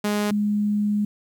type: tone pair in turn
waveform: sawtooth / sine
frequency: 207.7 / 207.7 Hz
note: G#3 / G#3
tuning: 0 / 0 cents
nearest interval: unison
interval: 0 cents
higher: neither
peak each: -17 / -19 dBFS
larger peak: first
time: 0.04-0.31 / 0.31-1.05 s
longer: second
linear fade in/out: 5 ms
effects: 9-bit

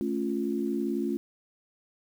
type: chord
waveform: sine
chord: A augmented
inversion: none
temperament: equal with one note detuned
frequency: 218.9 / 277.2 / 349.2 Hz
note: A3 / C#4 / E#4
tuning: -9 / 0 / 0 cents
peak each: -31 dBFS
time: 0.01-1.17 s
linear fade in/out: 0 ms
effects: 9-bit

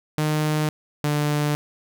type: tone pair in turn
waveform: sawtooth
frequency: 152.9 / 148.12 Hz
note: D#3 / D3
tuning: -30 / +15 cents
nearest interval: minor second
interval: 55 cents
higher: first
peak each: -16 dBFS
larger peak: neither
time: 0.18-0.69 / 1.04-1.55 s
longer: neither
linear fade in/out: 0 ms
effects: none

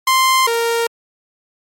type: tone pair in turn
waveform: sawtooth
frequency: 1046.5 / 464.3 Hz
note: C6 / A#4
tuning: 0 / -7 cents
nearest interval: octave + major second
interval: 1407 cents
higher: first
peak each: -7 / -11 dBFS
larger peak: first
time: 0.07-0.47 / 0.47-0.87 s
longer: neither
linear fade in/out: 5 ms
effects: MP3 64 kbps

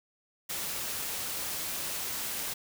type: noise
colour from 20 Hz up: white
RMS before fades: -35 dBFS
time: 0.49-2.54 s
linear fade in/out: 10 ms
effects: none

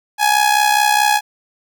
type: tone with amplitude modulation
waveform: sawtooth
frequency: 837 Hz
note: G#5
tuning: 13 cents sharp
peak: -5 dBFS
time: 0.18-1.21 s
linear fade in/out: 50 ms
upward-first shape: sine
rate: 64.7 Hz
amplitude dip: 65%
effects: none

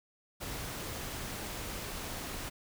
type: noise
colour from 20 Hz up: pink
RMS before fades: -40 dBFS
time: 0.4-2.5 s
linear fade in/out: 20 ms
effects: none

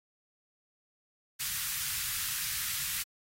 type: band-stop noise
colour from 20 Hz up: white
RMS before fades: -34 dBFS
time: 1.39-3.04 s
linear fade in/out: 20 ms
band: 150 to 1300 Hz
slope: 24 dB/octave
effects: AAC 48 kbps

